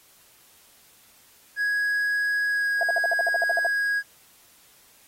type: tone with pitch glide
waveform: triangle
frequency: 1661.2 to 1649.7 Hz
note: G#6 to G#6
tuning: 0 to -12 cents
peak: -20 dBFS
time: 1.56-4.03 s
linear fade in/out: 50 ms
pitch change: -12 cents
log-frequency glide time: 2.49-2.67 s
type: tone bursts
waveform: sine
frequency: 682 Hz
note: F5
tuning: 41 cents flat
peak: -21 dBFS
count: 12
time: 2.81-3.667 s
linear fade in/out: 2 ms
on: 21 ms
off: 55 ms
effects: white hiss -56 dBFS RMS until 5.07 s + AAC 48 kbps